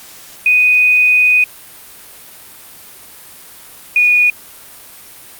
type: tone pair in turn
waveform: sine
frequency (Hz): 2489 / 2459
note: D#7 / D#7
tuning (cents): 0 / -21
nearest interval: unison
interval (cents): 21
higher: first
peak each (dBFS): -7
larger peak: neither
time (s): 0.46-1.44 / 3.96-4.3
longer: first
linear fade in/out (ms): 2
effects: white hiss -37 dBFS RMS until 5.39 s + Opus 48 kbps